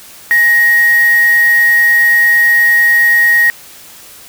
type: tone with quantisation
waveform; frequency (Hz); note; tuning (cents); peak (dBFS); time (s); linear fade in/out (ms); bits
sine; 1881; A#6; +15; -6; 0.31-3.5; 0; 3
effects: white hiss -36 dBFS RMS until 4.28 s